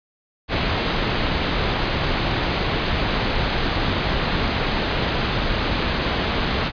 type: low-pass noise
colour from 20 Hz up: pink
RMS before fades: -22 dBFS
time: 0.48-6.72 s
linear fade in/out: 50 ms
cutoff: 4500 Hz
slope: 48 dB/octave
effects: resampled to 11025 Hz